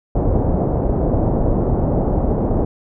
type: low-pass noise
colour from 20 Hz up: pink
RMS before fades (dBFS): -17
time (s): 0.15-2.65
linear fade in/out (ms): 5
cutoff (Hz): 710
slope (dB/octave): 24
effects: none